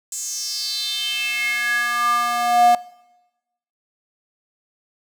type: tone with high-pass filter sweep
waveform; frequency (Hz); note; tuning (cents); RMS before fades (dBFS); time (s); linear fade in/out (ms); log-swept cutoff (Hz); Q
square; 239.3; A#3; +46; -21; 0.12-2.75; 2; 7500 to 650; 5.9
effects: noise-tail reverb RT60 1.0 s tail -21 dB re dry